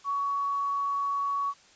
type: tone with quantisation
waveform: sine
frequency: 1123 Hz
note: C#6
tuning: 22 cents sharp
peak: -26 dBFS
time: 0.04-1.54 s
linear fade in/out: 50 ms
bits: 9
effects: white hiss -57 dBFS RMS until 1.75 s + resampled to 16000 Hz